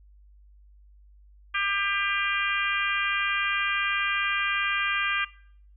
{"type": "harmonic tone", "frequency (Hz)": 398.6, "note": "G4", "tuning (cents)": 29, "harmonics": [3, 4, 5, 6, 7, 8], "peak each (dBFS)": [-30, -29, -33, -30, -34, -36], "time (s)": [1.54, 5.25], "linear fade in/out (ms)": 10, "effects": ["noise-tail reverb RT60 0.6 s tail -20 dB re dry", "added 50 Hz sine -51 dBFS peak until 5.76 s"]}